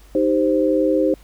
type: chord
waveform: sine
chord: C minor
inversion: first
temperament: equal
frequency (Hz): 311.1 / 392 / 523.3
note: Eb4 / G4 / C5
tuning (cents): 0 / 0 / 0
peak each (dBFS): -18 / -21 / -18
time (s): 0.15-1.14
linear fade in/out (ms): 2
effects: added 50 Hz sine -43 dBFS peak until 1.23 s + pink hiss -52 dBFS RMS until 1.23 s